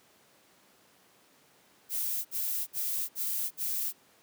violet noise bursts, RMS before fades -32 dBFS, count 5, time 1.89-3.93 s, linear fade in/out 50 ms, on 360 ms, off 60 ms, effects pink hiss -62 dBFS RMS until 4.22 s + high-pass 200 Hz 12 dB/octave

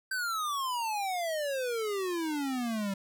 square exponential sweep, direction down, 1568 to 192 Hz, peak -31 dBFS, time 0.11-2.94 s, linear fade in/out 5 ms, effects none

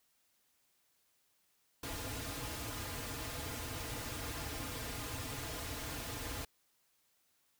pink noise with comb filter, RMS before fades -42 dBFS, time 1.83-6.45 s, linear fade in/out 5 ms, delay 5.3 ms, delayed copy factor -0.9, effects white hiss -75 dBFS RMS until 7.59 s

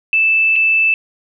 sine tone with dropouts, 2637 Hz, E7, in tune, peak -10 dBFS, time 0.13-0.94 s, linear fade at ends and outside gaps 1 ms, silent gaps 0.558-0.562 s, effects none

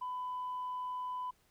sine tone, 1001 Hz, B5, 23 cents sharp, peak -35 dBFS, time 0.01-1.31 s, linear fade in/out 10 ms, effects tanh soft clip ceiling -33 dBFS + pink hiss -71 dBFS RMS until 1.5 s

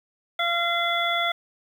harmonic tone, 686 Hz, F5, 31 cents flat, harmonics 1 / 2 / 3 / 5, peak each -27 / -27 / -27 / -27 dBFS, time 0.39-1.32 s, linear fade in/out 5 ms, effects 8-bit

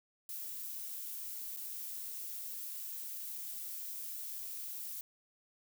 violet noise with dropouts, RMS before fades -43 dBFS, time 0.29-5.01 s, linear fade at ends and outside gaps 2 ms, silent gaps 1.565-1.57 s, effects none

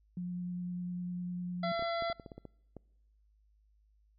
sine tone with vibrato, 178 Hz, F3, 33 cents sharp, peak -35 dBFS, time 0.17-1.72 s, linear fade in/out 2 ms, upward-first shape sine, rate 9.9 Hz, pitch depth 9 cents each way
harmonic tone, 676 Hz, E5, 43 cents sharp, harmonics 1 / 2 / 3 / 5 / 6 / 7, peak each -33 / -39 / -43 / -47 / -49 / -50 dBFS, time 1.63-2.13 s, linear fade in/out 5 ms
clicks, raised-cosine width 2 ms, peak -32 dBFS, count 10, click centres 1.794 / 1.824 / 2.023 / 2.1 / 2.198 / 2.262 / 2.318 / 2.38 / 2.453 / 2.767 s
effects noise-tail reverb RT60 1.0 s tail -26 dB re dry + added 52 Hz sine -65 dBFS peak until 4.18 s

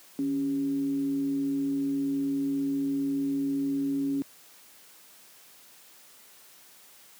sine tone with frequency modulation, 277.2 Hz, C#4, in tune, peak -25 dBFS, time 0.19-4.22 s, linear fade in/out 0 ms, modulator 122 Hz, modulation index 0.28, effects white hiss -54 dBFS RMS until 7.19 s + high-pass 150 Hz 12 dB/octave

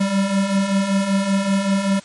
square beating tone pair, 192 / 197.2 Hz, G3 / G3, -36 / +11 cents, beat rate 5.2 Hz, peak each -24 / -18 dBFS, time 0-2 s, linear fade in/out 10 ms, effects white hiss -45 dBFS RMS until 2.04 s + MP3 48 kbps

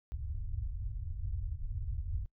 pink low-pass noise, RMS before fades -37 dBFS, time 0.12-2.26 s, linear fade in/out 0 ms, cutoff 110 Hz, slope 48 dB/octave, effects noise-tail reverb RT60 0.1 s tail -25 dB re dry

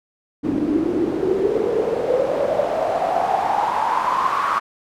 pink noise with band-pass filter sweep, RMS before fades -20 dBFS, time 0.43-4.6 s, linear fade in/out 20 ms, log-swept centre 280 to 1200 Hz, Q 7.7, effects none

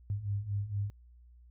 sine beating tone pair, 98.7 / 103 Hz, G2 / G#2, +12 / -14 cents, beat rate 4.3 Hz, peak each -37 / -33 dBFS, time 0.1-0.9 s, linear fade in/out 0 ms, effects added 60 Hz sine -54 dBFS peak until 1.5 s

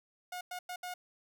sawtooth tone bursts at uneven times, 721 Hz, F#5, 45 cents flat, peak -35 dBFS, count 4, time 0.32-0.41 / 0.51-0.59 / 0.69-0.76 / 0.83-0.94 s, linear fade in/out 5 ms, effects none

